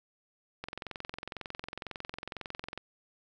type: click train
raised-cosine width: 0.3 ms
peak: -22 dBFS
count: 48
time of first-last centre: 0.64-2.776 s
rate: 22 Hz
effects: none